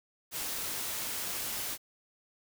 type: noise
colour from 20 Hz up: white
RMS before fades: -36 dBFS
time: 0.31-1.78 s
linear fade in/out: 50 ms
effects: none